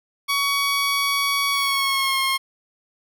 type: tone with pitch glide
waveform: 15% pulse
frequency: 1125 to 1073.6 Hz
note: C#6 to C6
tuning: +25 to +44 cents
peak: -13 dBFS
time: 0.28-2.38 s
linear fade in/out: 20 ms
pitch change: -81 cents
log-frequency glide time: 1.51-2.18 s
effects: none